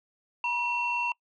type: tone pair together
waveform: sine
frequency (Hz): 961.6 / 2716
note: B5 / F7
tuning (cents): -46 / -49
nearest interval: octave + tritone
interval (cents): 1797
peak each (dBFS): -28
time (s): 0.44-1.12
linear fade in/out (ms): 2
effects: noise-tail reverb RT60 0.1 s tail -25 dB re dry + tanh soft clip ceiling -19 dBFS